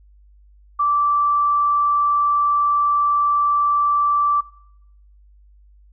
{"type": "tone", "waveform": "sine", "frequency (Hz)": 1166, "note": "D6", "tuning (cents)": -13, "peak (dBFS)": -15, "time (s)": [0.79, 4.41], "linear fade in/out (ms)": 10, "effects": ["noise-tail reverb RT60 0.8 s tail -21 dB re dry", "added 50 Hz sine -47 dBFS peak until 5.92 s"]}